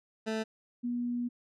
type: tone pair in turn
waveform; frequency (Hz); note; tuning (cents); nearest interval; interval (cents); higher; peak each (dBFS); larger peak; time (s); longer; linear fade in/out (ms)
20% pulse / sine; 220 / 241.9; A3 / B3; 0 / -36; major second; 164; second; -26 / -30; first; 0.26-0.44 / 0.83-1.29; second; 20
effects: low-pass 6000 Hz 12 dB/octave